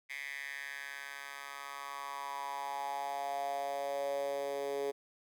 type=tone with high-pass filter sweep; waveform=10% pulse; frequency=140.2 Hz; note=C#3; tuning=20 cents sharp; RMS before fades=-39 dBFS; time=0.09-4.92 s; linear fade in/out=20 ms; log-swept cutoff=2100 to 430 Hz; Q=5.6; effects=none